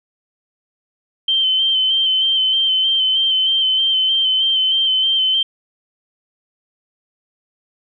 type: tone with vibrato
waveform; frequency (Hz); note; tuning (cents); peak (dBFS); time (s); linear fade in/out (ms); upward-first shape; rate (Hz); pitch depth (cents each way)
sine; 3101; G7; -19; -13; 1.28-5.43; 5; square; 3.2; 23
effects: none